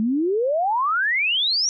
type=exponential sweep; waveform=sine; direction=up; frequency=210 to 5920 Hz; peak=-18 dBFS; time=0-1.69 s; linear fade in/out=0 ms; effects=none